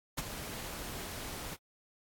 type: noise with ADSR envelope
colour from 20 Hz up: pink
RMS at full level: -33 dBFS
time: 0.17-1.57 s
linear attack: 15 ms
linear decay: 28 ms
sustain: -9 dB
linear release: 38 ms
effects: AAC 64 kbps